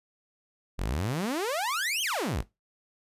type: exponential two-way sweep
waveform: sawtooth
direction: up then down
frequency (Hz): 40 to 3275 to 40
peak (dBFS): -24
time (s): 0.78-2.43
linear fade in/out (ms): 20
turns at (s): 2.02
effects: noise-tail reverb RT60 0.2 s tail -18 dB re dry + resampled to 32000 Hz